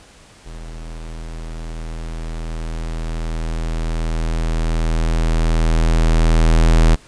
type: tone with level ramp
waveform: square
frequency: 40.65 Hz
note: E1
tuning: 23 cents flat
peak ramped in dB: -31 to -9 dBFS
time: 0.45-6.96 s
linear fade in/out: 20 ms
effects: pink hiss -46 dBFS RMS until 7.07 s + resampled to 22050 Hz